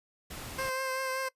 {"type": "noise", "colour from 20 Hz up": "pink", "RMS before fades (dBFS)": -42, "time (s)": [0.3, 0.7], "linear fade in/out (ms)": 10}
{"type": "tone with vibrato", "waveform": "15% pulse", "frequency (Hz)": 525, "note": "C5", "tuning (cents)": 6, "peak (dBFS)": -25, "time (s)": [0.58, 1.29], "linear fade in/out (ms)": 10, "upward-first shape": "triangle", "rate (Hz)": 5.2, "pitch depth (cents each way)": 23}
{"effects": ["noise-tail reverb RT60 0.1 s tail -20 dB re dry", "resampled to 32000 Hz"]}